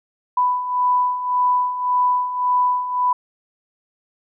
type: beating tone pair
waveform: sine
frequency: 992 / 993.8 Hz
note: B5 / B5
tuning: +7 / +11 cents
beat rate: 1.8 Hz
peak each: -23 / -17 dBFS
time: 0.37-3.13 s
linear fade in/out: 5 ms
effects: none